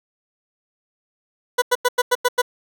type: tone bursts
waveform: 20% pulse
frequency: 493.9 Hz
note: B4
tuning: in tune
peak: -9 dBFS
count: 7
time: 1.58-2.419 s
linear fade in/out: 10 ms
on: 41 ms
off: 92 ms
effects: none